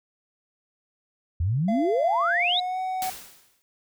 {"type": "exponential sweep", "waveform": "sine", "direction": "up", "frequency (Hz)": [77.78, 3988], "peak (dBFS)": -21, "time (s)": [1.4, 2.6], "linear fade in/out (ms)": 5}
{"type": "tone with pitch glide", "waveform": "triangle", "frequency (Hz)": [682, 748], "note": ["F5", "F#5"], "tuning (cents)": [-41, 19], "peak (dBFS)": -24, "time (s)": [1.68, 3.1], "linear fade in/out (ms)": 5, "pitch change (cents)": 160, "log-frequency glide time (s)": [2.26, 2.79]}
{"type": "noise with exponential decay", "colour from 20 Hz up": "white", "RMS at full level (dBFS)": -31, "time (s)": [3.02, 3.62], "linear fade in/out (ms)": 0, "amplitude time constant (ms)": 130}
{"effects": []}